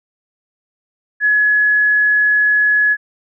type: tone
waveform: sine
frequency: 1693 Hz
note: G#6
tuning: 33 cents sharp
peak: -10 dBFS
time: 1.2-2.97 s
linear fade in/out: 50 ms
effects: none